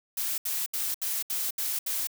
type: noise bursts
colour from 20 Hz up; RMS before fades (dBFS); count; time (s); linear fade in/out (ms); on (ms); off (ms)
blue; -30; 7; 0.17-2.072; 5; 210; 72
effects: none